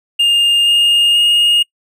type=tone with pitch steps; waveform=triangle; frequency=2817 / 2835 / 2853 Hz; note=F7 / F7 / F7; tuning=+14 / +25 / +36 cents; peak=-7 dBFS; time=0.19-1.63 s; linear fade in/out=10 ms; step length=480 ms; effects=noise-tail reverb RT60 0.1 s tail -24 dB re dry